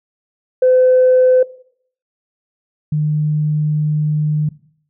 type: tone pair in turn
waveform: sine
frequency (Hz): 510 / 151.62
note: C5 / D#3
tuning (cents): -44 / -44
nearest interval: octave + major sixth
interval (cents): 2100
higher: first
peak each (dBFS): -7 / -13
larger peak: first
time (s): 0.62-1.43 / 2.92-4.49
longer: second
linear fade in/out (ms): 5
effects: noise-tail reverb RT60 0.6 s tail -19 dB re dry + tanh soft clip ceiling -4 dBFS